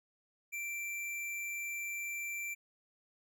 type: tone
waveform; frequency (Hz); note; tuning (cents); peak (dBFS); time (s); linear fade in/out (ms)
square; 2349; D7; 0; -38; 0.52-2.55; 20
effects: none